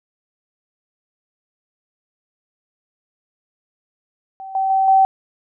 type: tone with level steps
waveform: sine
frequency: 770 Hz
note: G5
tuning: 31 cents flat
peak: -30 / -16 / -13 / -9 dBFS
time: 4.4-5.05 s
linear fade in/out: 0 ms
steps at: 4.55 / 4.7 / 4.88 s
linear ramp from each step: 2 ms
effects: none